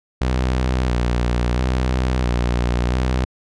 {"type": "tone with vibrato", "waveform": "sawtooth", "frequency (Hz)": 61.74, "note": "B1", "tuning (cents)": 0, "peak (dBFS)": -13, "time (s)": [0.21, 3.25], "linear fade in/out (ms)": 5, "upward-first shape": "square", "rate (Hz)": 0.74, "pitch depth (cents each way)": 43, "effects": ["low-pass 6000 Hz 12 dB/octave"]}